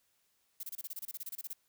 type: noise bursts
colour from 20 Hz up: violet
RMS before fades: -41 dBFS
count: 16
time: 0.6-1.533 s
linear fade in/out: 5 ms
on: 33 ms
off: 27 ms
effects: white hiss -75 dBFS RMS until 1.68 s